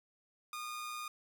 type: tone with amplitude modulation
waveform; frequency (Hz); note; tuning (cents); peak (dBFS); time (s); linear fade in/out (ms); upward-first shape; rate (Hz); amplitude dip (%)
sawtooth; 1222; D#6; -32; -35; 0.53-1.08; 2; sine; 120; 35
effects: none